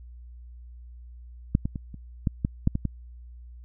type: clicks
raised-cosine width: 5 ms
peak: -7 / -15 / -20 / -27 / -11 / -11 / -8 / -14 / -14 dBFS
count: 9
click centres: 1.551 / 1.655 / 1.758 / 1.943 / 2.272 / 2.449 / 2.674 / 2.754 / 2.853 s
effects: added 60 Hz sine -42 dBFS peak until 3.64 s